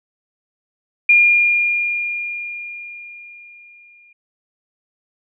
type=tone with exponential decay; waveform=sine; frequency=2414 Hz; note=D7; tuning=47 cents sharp; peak=-7 dBFS; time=1.09-4.13 s; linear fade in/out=5 ms; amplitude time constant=660 ms; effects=none